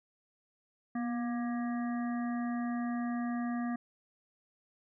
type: harmonic tone with a mistuned harmonic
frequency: 236.9 Hz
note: A#3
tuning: 28 cents sharp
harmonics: 1 / 3 / 5 / 7 / 8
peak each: -32 / -42 / -46 / -49 / -50 dBFS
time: 0.95-3.76 s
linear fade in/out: 5 ms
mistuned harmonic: 1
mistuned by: +33 cents
effects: none